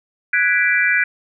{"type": "chord", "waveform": "sine", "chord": "G# half-diminished seventh", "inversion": "third", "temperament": "equal", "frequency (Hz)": [1480, 1661.2, 1975.5, 2349], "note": ["F#6", "G#6", "B6", "D7"], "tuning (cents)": [0, 0, 0, 0], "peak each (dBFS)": -19, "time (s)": [0.33, 1.04], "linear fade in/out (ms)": 5, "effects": []}